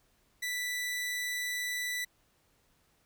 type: tone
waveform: sawtooth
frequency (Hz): 1975.5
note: B6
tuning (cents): 0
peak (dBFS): -29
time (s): 0.42-2.05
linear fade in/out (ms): 10
effects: pink hiss -70 dBFS RMS until 3.05 s